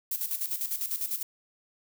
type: noise with tremolo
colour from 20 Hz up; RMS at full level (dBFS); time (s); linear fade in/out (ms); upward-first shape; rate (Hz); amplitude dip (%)
violet; -30; 0.11-1.23; 5; square; 10; 65
effects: none